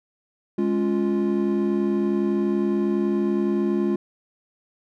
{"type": "chord", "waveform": "triangle", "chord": "Db major", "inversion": "second", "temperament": "equal", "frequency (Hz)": [207.7, 277.2, 349.2], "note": ["Ab3", "Db4", "F4"], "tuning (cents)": [0, 0, 0], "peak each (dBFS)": [-21, -26, -21], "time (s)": [0.58, 3.96], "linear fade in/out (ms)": 5, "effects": []}